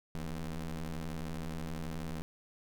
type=ring-modulated tone; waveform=30% pulse; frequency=78.8 Hz; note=D#2; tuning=23 cents sharp; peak=-31 dBFS; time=0.15-2.22 s; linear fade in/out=0 ms; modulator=84.9 Hz; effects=none